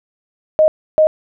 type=tone bursts at uneven times; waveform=sine; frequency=622.3 Hz; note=D#5; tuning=in tune; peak=-7 dBFS; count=2; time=0.59-0.68 / 0.98-1.07 s; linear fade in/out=0 ms; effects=none